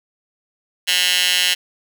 15% pulse tone with high-pass filter, 180 Hz, F#3, 47 cents flat, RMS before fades -17 dBFS, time 0.87-1.55 s, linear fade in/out 20 ms, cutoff 2800 Hz, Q 2.4, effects none

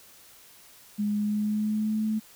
sine tone with pitch glide, 207.7 to 217 Hz, G#3 to A3, 0 to -24 cents, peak -24 dBFS, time 0.98-2.2 s, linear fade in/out 20 ms, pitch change +76 cents, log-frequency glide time 1.15-2.03 s, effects white hiss -53 dBFS RMS until 2.35 s

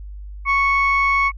sine tone pair together, 1108.7 / 2212 Hz, C#6 / C#7, 0 / -4 cents, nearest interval octave, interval 1196 cents, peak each -16 dBFS, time 0.45-1.32 s, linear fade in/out 50 ms, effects tanh soft clip ceiling -9 dBFS + added 50 Hz sine -31 dBFS peak until 1.37 s

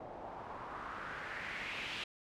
white noise with low-pass filter sweep, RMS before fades -44 dBFS, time 0-2.04 s, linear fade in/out 5 ms, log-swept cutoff 660 to 3000 Hz, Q 2.6, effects none

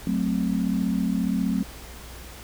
sine chord, F# diminished, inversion none, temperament equal, 185 / 220 / 261.6 Hz, F#3 / A3 / C4, 0 / 0 / 0 cents, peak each -25 / -26 / -27 dBFS, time 0.07-1.63 s, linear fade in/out 2 ms, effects added 60 Hz sine -42 dBFS peak until 2.43 s + pink hiss -43 dBFS RMS until 2.43 s

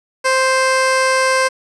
15% pulse tone, 523.3 Hz, C5, in tune, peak -6 dBFS, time 0.24-1.49 s, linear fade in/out 20 ms, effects resampled to 24000 Hz + 7-bit

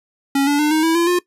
square tone with pitch steps, 276.5 / 288.2 / 300.5 / 313.2 / 326.5 / 340.4 / 354.9 Hz, C#4 / D4 / D4 / D#4 / E4 / F4 / F4, -4 / -33 / +40 / +11 / -17 / -44 / +28 cents, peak -14 dBFS, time 0.35-1.19 s, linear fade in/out 5 ms, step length 120 ms, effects noise-tail reverb RT60 0.1 s tail -19 dB re dry + resampled to 32000 Hz

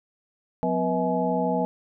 sine tone cluster, 181.1 / 254 / 485.6 / 643 / 845 Hz, F#3 / B3 / B4 / E5 / G#5, -37 / +49 / -29 / -43 / +30 cents, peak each -28 dBFS, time 0.63-1.65 s, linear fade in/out 0 ms, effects none

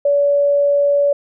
sine tone, 571 Hz, D5, 49 cents flat, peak -11 dBFS, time 0.05-1.13 s, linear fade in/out 5 ms, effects none

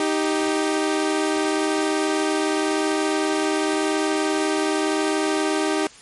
sawtooth tone pair together, 311.1 / 392 Hz, D#4 / G4, 0 / 0 cents, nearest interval major third, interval 400 cents, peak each -18 / -19 dBFS, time 0-5.87 s, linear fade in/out 2 ms, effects white hiss -46 dBFS RMS until 6.01 s + MP3 48 kbps

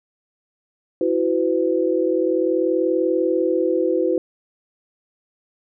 sine chord, E suspended second, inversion none, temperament equal with one note detuned, 329.6 / 370 / 504.8 Hz, E4 / F#4 / B4, 0 / 0 / +38 cents, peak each -21 dBFS, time 1.01-4.18 s, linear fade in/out 2 ms, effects none

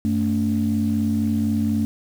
sine tone cluster, 95.4 / 220.8 / 284.9 Hz, G2 / A3 / C#4, -47 / +6 / +48 cents, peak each -25 / -19 / -25 dBFS, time 0.05-1.85 s, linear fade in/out 0 ms, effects tanh soft clip ceiling -11 dBFS + 7-bit

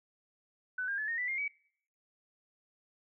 sine tone with pitch steps, 1500 / 1607.7 / 1723 / 1846.7 / 1979.3 / 2121 / 2274 Hz, F#6 / G6 / A6 / A#6 / B6 / C7 / C#7, +23 / +43 / -37 / -17 / +3 / +23 / +44 cents, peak -32 dBFS, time 0.78-1.48 s, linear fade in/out 5 ms, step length 100 ms, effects noise-tail reverb RT60 0.6 s tail -22 dB re dry

